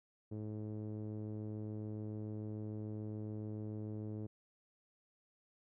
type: tone with low-pass filter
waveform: sawtooth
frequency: 106.9 Hz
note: A2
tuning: 49 cents flat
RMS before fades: -43 dBFS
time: 0.31-4.27 s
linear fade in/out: 10 ms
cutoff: 390 Hz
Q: 1.7
effects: none